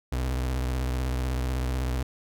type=tone with vibrato; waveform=35% pulse; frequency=63.6 Hz; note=C2; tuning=48 cents flat; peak=-24 dBFS; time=0.12-2.03 s; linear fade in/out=5 ms; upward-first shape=sine; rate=16 Hz; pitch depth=94 cents each way; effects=none